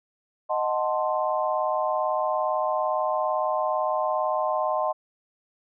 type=chord; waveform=sine; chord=D# diminished seventh; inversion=none; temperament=equal; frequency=622.3 / 740 / 880 / 1046.5 Hz; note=D#5 / F#5 / A5 / C6; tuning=0 / 0 / 0 / 0 cents; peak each=-26 / -29 / -30 / -28 dBFS; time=0.49-4.93 s; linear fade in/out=20 ms; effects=none